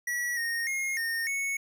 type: tone with pitch steps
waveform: square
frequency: 1934 / 1854 / 2145 / 1836 / 2209 Hz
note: B6 / A#6 / C7 / A#6 / C#7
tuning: -37 / -10 / +42 / -27 / -7 cents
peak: -29 dBFS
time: 0.07-1.57 s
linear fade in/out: 5 ms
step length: 300 ms
effects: none